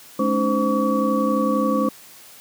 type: tone cluster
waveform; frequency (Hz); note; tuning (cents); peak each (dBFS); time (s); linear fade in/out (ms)
sine; 213.6 / 277.4 / 308.7 / 518 / 1135; G#3 / C#4 / D#4 / C5 / C#6; +49 / +1 / -14 / -17 / +41; -22 / -23 / -28 / -23 / -24; 0.19-1.89; 5
effects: white hiss -45 dBFS RMS until 2.4 s + high-pass 100 Hz 12 dB/octave